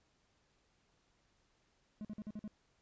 triangle tone bursts, 212.1 Hz, G#3, 37 cents sharp, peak -39 dBFS, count 6, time 2.01-2.478 s, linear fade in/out 0 ms, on 38 ms, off 48 ms, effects pink hiss -75 dBFS RMS until 2.81 s + resampled to 16000 Hz

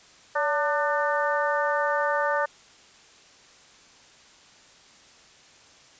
harmonic tone with a mistuned harmonic, 299 Hz, D4, 31 cents sharp, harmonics 2 / 3 / 4 / 5 / 6, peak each -26 / -28 / -29 / -30 / -31 dBFS, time 0.35-2.46 s, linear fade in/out 10 ms, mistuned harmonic 2, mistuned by -70 cents, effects white hiss -53 dBFS RMS until 5.99 s + resampled to 16000 Hz

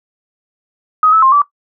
sine tone with pitch steps, 1258 / 1305 / 1060 / 1157 Hz, D#6 / E6 / C6 / D6, +19 / -18 / +22 / -26 cents, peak -6 dBFS, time 1.03-1.418 s, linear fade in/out 2 ms, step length 97 ms, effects noise-tail reverb RT60 0.1 s tail -17 dB re dry

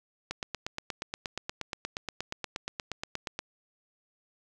click train, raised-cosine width 0.2 ms, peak -16 dBFS, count 27, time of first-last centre 0.31-3.391 s, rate 8.44 Hz, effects none

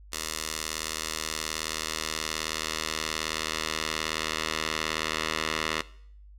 10% pulse tone with band-pass filter sweep, 78.8 Hz, D#2, 23 cents sharp, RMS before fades -32 dBFS, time 0.12-5.82 s, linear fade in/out 10 ms, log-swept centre 7000 to 2800 Hz, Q 0.77, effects noise-tail reverb RT60 0.6 s tail -19 dB re dry + added 50 Hz sine -47 dBFS peak until 6.38 s

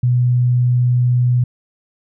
sine tone, 123.47 Hz, B2, in tune, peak -11 dBFS, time 0.03-1.44 s, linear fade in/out 5 ms, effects none

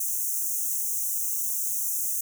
white high-pass noise, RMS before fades -28 dBFS, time 0-2.21 s, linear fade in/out 5 ms, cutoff 5900 Hz, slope 96 dB/octave, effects none

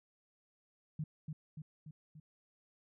sine tone with echo, 153.7 Hz, D#3, 21 cents flat, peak -35 dBFS, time 0.99-1.04 s, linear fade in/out 5 ms, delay 290 ms, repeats 4, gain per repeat -4 dB, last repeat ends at 2.2 s, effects none

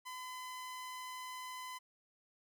sawtooth tone, 1014 Hz, B5, 45 cents sharp, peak -40 dBFS, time 0.05-1.79 s, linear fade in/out 20 ms, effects none

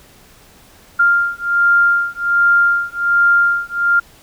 sine beating tone pair, 1396.9 / 1398.2 Hz, F6 / F6, 0 / +2 cents, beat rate 1.3 Hz, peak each -14 dBFS, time 0.99-4 s, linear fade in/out 10 ms, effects pink hiss -46 dBFS RMS until 4.22 s

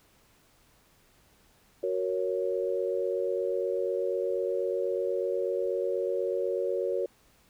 sine chord, F# major, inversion none, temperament equal, 370 / 466.2 / 554.4 Hz, F#4 / A#4 / C#5, 0 / 0 / 0 cents, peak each -31 dBFS, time 1.83-7.06 s, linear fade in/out 5 ms, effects pink hiss -63 dBFS RMS until 7.49 s

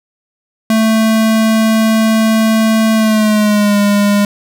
square tone with pitch glide, 221.2 to 204 Hz, A3 to G#3, +9 to -31 cents, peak -9 dBFS, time 0.7-4.25 s, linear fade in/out 2 ms, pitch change -140 cents, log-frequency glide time 2.94-3.78 s, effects none

